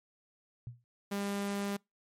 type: tone with exponential decay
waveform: sine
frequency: 120 Hz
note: B2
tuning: 49 cents flat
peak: -36 dBFS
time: 0.67-0.84 s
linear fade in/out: 0 ms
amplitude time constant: 36 ms
type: tone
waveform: sawtooth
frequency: 200.7 Hz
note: G3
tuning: 41 cents sharp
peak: -29 dBFS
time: 1.11-1.77 s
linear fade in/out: 10 ms
effects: noise-tail reverb RT60 0.2 s tail -26 dB re dry + MP3 64 kbps